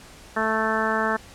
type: harmonic tone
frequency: 220 Hz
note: A3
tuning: in tune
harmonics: 1 / 2 / 3 / 4 / 5 / 6 / 7 / 8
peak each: -29 / -29 / -29 / -29 / -29 / -29 / -29 / -29 dBFS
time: 0.36-1.17 s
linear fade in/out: 10 ms
effects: pink hiss -46 dBFS RMS until 1.34 s + low-pass 10000 Hz 12 dB/octave